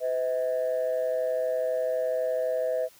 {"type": "tone pair together", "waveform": "sine", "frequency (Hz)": [508, 640], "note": ["B4", "D#5"], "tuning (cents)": [49, 49], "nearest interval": "major third", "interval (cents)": 400, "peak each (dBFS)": -26, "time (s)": [0, 2.89], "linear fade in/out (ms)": 50, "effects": ["tanh soft clip ceiling -20 dBFS", "white hiss -56 dBFS RMS until 2.99 s"]}